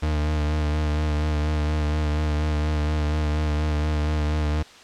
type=tone with vibrato; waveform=40% pulse; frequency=75.8 Hz; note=D#2; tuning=45 cents flat; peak=-20 dBFS; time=0.02-4.63 s; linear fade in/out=10 ms; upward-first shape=sine; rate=4.2 Hz; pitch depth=29 cents each way; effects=white hiss -46 dBFS RMS until 4.83 s + low-pass 5000 Hz 12 dB/octave